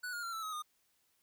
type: tone with pitch steps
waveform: square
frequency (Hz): 1480 / 1424.6 / 1371.4 / 1320.1 / 1270.7 / 1223.1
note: F#6 / F6 / F6 / E6 / D#6 / D#6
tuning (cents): 0 / +34 / -32 / +2 / +36 / -30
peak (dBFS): -39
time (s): 0.03-0.624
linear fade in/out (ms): 10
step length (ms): 99
effects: white hiss -75 dBFS RMS until 1.22 s